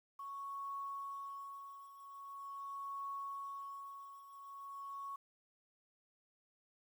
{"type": "tone with tremolo", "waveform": "sine", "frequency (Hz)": 1108.7, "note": "C#6", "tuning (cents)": 0, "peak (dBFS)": -40, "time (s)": [0.19, 5.16], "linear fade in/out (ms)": 5, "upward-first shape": "triangle", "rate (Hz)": 0.43, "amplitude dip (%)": 80, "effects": ["11-bit"]}